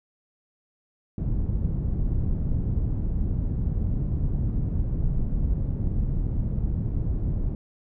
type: low-pass noise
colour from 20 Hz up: pink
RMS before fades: -25 dBFS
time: 1.18-7.55 s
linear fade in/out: 2 ms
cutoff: 160 Hz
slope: 12 dB/octave
effects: none